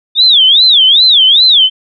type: tone with vibrato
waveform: sine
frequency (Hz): 3520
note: A7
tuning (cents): 0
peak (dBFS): -3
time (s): 0.15-1.7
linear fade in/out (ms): 50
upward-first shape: sine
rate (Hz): 2.5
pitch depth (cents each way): 260
effects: none